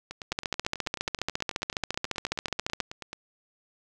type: two click trains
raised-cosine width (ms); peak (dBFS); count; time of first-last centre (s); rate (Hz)
0.2; -20 / -10; 29 / 37; 0.11-3.13 / 0.32-2.803; 9.27 / 14.5
effects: none